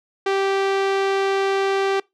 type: tone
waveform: sawtooth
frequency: 390.5 Hz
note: G4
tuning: 7 cents flat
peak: -14 dBFS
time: 0.26-2 s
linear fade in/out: 5 ms
effects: noise-tail reverb RT60 0.2 s tail -24 dB re dry + low-pass 4000 Hz 12 dB/octave